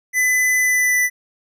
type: tone with pitch glide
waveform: square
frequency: 2007 to 1986.2 Hz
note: B6 to B6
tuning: +27 to +9 cents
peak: -15 dBFS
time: 0.13-1.1 s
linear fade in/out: 50 ms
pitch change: -18 cents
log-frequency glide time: 0.59-0.98 s
effects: none